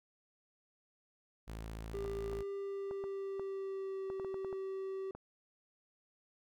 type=tone; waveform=sawtooth; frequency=55 Hz; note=A1; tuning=in tune; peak=-39 dBFS; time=1.47-2.43 s; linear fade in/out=20 ms
type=tone with pitch glide; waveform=triangle; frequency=397.4 to 384.5 Hz; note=G4 to G4; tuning=+24 to -33 cents; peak=-36 dBFS; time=1.94-5.11 s; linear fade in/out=2 ms; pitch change=-57 cents; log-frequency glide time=2.47-4.12 s
type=clicks; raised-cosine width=1 ms; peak=-33 dBFS; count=12; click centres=2.049 / 2.329 / 2.911 / 3.04 / 3.396 / 4.101 / 4.198 / 4.247 / 4.343 / 4.447 / 4.528 / 5.15 s
effects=none